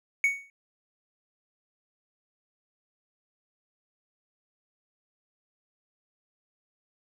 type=tone with exponential decay; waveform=triangle; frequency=2229 Hz; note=C#7; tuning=9 cents sharp; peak=-16 dBFS; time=0.24-0.5 s; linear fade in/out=1 ms; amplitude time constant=55 ms; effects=none